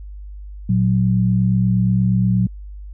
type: tone pair together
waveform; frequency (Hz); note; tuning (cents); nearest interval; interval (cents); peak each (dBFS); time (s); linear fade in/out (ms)
sine; 116.61 / 185.1; A#2 / F#3; +1 / +1; minor sixth; 800; -16; 0.69-2.47; 5
effects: added 50 Hz sine -31 dBFS peak until 2.93 s